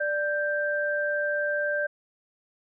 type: tone pair together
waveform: sine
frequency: 589.2 / 1573 Hz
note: D5 / G6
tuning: +6 / +6 cents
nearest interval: octave + perfect fourth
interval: 1700 cents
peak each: -27 dBFS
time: 0-1.87 s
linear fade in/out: 10 ms
effects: none